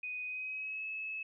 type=tone with pitch glide; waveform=sine; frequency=2493 to 2591 Hz; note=D#7 to E7; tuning=+3 to -30 cents; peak=-37 dBFS; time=0.03-1.23 s; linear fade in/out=5 ms; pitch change=+67 cents; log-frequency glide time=0.25-0.86 s; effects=none